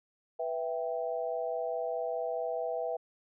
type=chord; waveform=sine; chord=E minor; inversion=second; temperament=equal; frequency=493.9 / 659.3 / 784 Hz; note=B4 / E5 / G5; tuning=0 / 0 / 0 cents; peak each=-35 / -34 / -39 dBFS; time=0.39-2.97 s; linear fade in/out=10 ms; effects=none

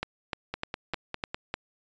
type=two click trains; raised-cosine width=0.3 ms; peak=-16 / -14 dBFS; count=5 / 6; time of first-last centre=0.54-1.345 / 0.03-1.541 s; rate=4.97 / 3.31 Hz; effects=resampled to 16000 Hz

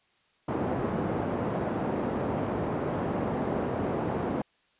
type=band-pass noise; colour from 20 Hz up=pink; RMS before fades=-30 dBFS; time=0.48-4.42 s; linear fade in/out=5 ms; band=150 to 790 Hz; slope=12 dB/octave; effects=white hiss -67 dBFS RMS until 4.79 s + resampled to 8000 Hz

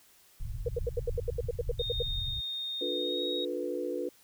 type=low-pass noise; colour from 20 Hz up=pink; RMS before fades=-36 dBFS; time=0.4-2.41 s; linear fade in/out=10 ms; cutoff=130 Hz; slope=48 dB/octave
type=tone bursts; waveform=sine; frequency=478.2 Hz; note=A#4; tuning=44 cents sharp; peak=-27 dBFS; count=14; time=0.66-2.025 s; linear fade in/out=5 ms; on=26 ms; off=77 ms
type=tone with pitch glide; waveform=sine; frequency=3685 to 3771 Hz; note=A#7 to A#7; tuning=-21 to +19 cents; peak=-33 dBFS; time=1.79-3.45 s; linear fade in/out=5 ms; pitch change=+40 cents; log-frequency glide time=2.96-3.23 s
type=chord; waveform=sine; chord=B half-diminished seventh; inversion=first; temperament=equal with one note detuned; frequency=293.7 / 357.2 / 440 / 493.9 Hz; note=D4 / F4 / A4 / B4; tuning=0 / +39 / 0 / 0 cents; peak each=-38 / -36 / -39 / -35 dBFS; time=2.81-4.09 s; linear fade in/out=5 ms
effects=white hiss -61 dBFS RMS until 4.23 s

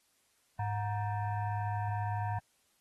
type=tone with frequency modulation; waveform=sine; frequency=103.83 Hz; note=G#2; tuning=in tune; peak=-31 dBFS; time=0.59-2.39 s; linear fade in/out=5 ms; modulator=833 Hz; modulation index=0.95; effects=white hiss -72 dBFS RMS until 2.8 s + AAC 32 kbps

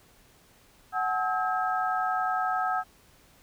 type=tone cluster; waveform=sine; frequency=742 / 853 / 1290 / 1606 Hz; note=F#5 / G#5 / E6 / G6; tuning=+5 / +46 / -38 / +41 cents; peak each=-28 / -36 / -29 / -34 dBFS; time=0.92-2.84 s; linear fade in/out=50 ms; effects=pink hiss -59 dBFS RMS until 3.42 s

